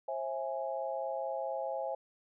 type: chord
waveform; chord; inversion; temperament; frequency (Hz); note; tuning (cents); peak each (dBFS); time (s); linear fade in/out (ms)
sine; C augmented; none; equal with one note detuned; 534.9 / 659.3 / 830.6; C5 / E5 / G#5; +38 / 0 / 0; -37 / -38 / -39; 0.08-1.95; 5
effects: none

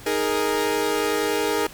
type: chord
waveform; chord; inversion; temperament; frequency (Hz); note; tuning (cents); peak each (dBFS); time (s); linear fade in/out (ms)
sawtooth; D# suspended fourth; none; equal; 311.1 / 415.3 / 466.2; D#4 / G#4 / A#4; 0 / 0 / 0; -24 / -20 / -21; 0.06-1.67; 5
effects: pink hiss -43 dBFS RMS until 1.73 s

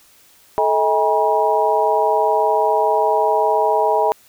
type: tone cluster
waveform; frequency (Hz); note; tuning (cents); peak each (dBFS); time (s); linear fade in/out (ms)
sine; 435.2 / 635 / 814 / 959; A4 / D#5 / G#5 / A#5; -19 / +35 / -35 / +49; -19; 0.58-4.12; 0
effects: white hiss -51 dBFS RMS until 4.28 s

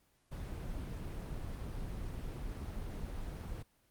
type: noise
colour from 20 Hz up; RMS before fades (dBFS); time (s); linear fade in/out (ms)
brown; -41; 0.31-3.63; 10
effects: pink hiss -72 dBFS RMS until 3.9 s + Opus 24 kbps

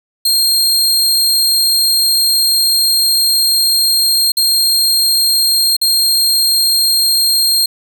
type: tone with dropouts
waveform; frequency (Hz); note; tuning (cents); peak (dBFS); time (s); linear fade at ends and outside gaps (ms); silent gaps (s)
sawtooth; 4211; C8; +10; -7; 0.25-7.66; 5; 4.32-4.369 / 5.767-5.814
effects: none

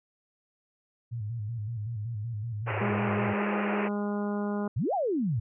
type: tone with vibrato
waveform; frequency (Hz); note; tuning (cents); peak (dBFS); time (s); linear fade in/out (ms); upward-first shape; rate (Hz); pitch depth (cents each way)
sine; 110.9; A2; +14; -31; 1.11-3.34; 20; square; 5.3; 100
type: band-pass noise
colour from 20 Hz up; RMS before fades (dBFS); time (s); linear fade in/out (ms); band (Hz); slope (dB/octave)
pink; -33; 2.66-3.89; 20; 320 to 2700; 96
type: harmonic tone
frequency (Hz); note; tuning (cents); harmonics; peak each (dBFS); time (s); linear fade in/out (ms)
205.3; G#3; -20; 1 / 2 / 3 / 4 / 5 / 6 / 7; -29 / -35 / -39 / -41 / -43 / -45 / -46; 2.81-4.68; 5
type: exponential two-way sweep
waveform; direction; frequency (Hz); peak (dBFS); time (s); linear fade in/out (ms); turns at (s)
sine; up then down; 95.1 to 839 to 101.6; -25; 4.76-5.4; 10; 4.94
effects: none

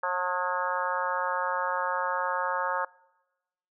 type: harmonic tone with a mistuned harmonic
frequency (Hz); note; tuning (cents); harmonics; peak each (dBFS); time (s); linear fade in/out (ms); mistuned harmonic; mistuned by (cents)
180.4; F#3; -44; 3 / 4 / 5 / 6 / 7 / 8 / 9; -33 / -40 / -31 / -34 / -33 / -37 / -35; 0.03-2.85; 5; 9; +22
effects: noise-tail reverb RT60 1.0 s tail -23 dB re dry

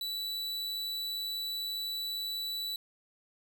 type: tone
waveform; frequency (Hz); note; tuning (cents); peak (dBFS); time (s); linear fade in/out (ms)
45% pulse; 3951; B7; 0; -34; 0.01-2.76; 2
effects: none

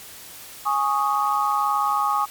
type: chord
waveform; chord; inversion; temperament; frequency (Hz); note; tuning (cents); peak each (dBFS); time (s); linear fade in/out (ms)
sine; Ab suspended fourth; none; just; 830.6 / 1107.5 / 1245.9; Ab5 / Db6 / Eb6; 0 / -2 / +2; -23; 0.65-2.26; 20
effects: white hiss -41 dBFS RMS until 2.3 s + MP3 96 kbps

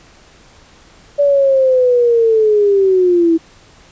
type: linear sweep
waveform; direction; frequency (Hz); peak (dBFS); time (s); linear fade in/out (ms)
sine; down; 578 to 324; -8; 1.18-3.38; 20
effects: pink hiss -45 dBFS RMS until 3.91 s + resampled to 16000 Hz

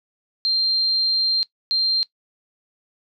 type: tone bursts at uneven times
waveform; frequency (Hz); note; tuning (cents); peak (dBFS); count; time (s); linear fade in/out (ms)
sine; 4172; C8; -6; -17; 2; 0.45-1.43 / 1.71-2.03; 0
effects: noise-tail reverb RT60 0.1 s tail -19 dB re dry

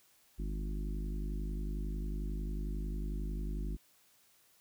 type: harmonic tone with a mistuned harmonic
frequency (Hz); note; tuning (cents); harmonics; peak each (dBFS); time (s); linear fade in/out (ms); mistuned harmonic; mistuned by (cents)
51.1; G#1; -27; 1 / 3 / 4 / 5 / 6 / 7; -35 / -45 / -47 / -49 / -51 / -52; 0.38-3.77; 20; 1; -76
effects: white hiss -67 dBFS RMS until 4.6 s

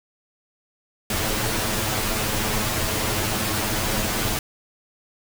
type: noise with comb filter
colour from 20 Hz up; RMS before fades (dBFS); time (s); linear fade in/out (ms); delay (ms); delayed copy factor
pink; -24; 1.1-4.39; 2; 9.3; +0.95
effects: none

